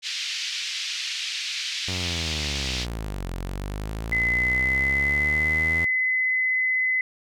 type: band-pass noise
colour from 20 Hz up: pink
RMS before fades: -30 dBFS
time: 0.02-2.87 s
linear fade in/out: 50 ms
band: 2400 to 5500 Hz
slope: 24 dB/octave
type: linear two-way sweep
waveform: sawtooth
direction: down then up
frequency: 94.1 to 43.65 to 83.7 Hz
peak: -25 dBFS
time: 1.88-5.85 s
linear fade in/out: 0 ms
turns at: 3.3 s
type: tone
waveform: sine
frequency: 2029 Hz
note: B6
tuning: 46 cents sharp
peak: -20 dBFS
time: 4.12-7.01 s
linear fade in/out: 2 ms
effects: none